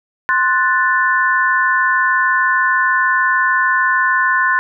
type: chord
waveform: sine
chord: F# diminished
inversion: second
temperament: equal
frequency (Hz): 1046.5 / 1480 / 1760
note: C6 / F#6 / A6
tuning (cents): 0 / 0 / 0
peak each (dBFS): -16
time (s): 0.29-4.59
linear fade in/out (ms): 0
effects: none